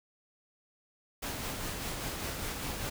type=noise with tremolo; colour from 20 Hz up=pink; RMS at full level=-36 dBFS; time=1.22-2.9 s; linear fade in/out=10 ms; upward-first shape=sine; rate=5 Hz; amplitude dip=30%; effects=none